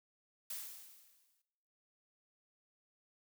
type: noise with exponential decay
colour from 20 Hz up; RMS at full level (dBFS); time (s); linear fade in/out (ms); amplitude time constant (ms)
blue; -41; 0.5-1.42; 5; 200
effects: noise-tail reverb RT60 1.0 s tail -18 dB re dry